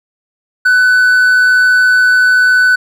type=tone with amplitude modulation; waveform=triangle; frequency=1499 Hz; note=F#6; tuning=22 cents sharp; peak=-3 dBFS; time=0.65-2.76 s; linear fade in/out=10 ms; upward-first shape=sine; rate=121 Hz; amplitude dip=25%; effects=none